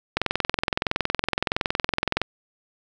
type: click train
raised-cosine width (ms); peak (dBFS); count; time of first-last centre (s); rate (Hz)
0.3; -5; 45; 0.17-2.217; 21.5
effects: none